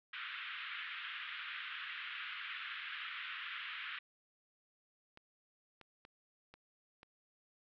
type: band-pass noise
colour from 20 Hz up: pink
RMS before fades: -45 dBFS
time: 0.13-3.99 s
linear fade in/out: 5 ms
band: 1300 to 3400 Hz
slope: 48 dB/octave
type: clicks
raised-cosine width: 0.3 ms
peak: -39 dBFS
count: 5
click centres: 5.174 / 5.813 / 6.051 / 6.54 / 7.031 s
effects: none